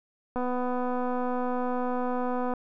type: click train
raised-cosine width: 1 ms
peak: -18 dBFS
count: 543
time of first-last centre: 0.36-2.537 s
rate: 249 Hz
effects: none